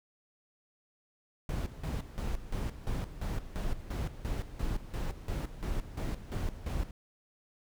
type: noise with tremolo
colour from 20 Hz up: brown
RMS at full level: -33 dBFS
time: 1.49-6.91 s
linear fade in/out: 2 ms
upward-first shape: square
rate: 2.9 Hz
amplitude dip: 75%
effects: none